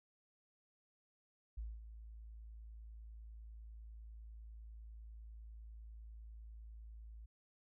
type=tone with ADSR envelope; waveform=sine; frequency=55 Hz; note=A1; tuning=in tune; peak=-40 dBFS; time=1.57-7.26 s; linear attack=10 ms; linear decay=220 ms; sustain=-10 dB; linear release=8 ms; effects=none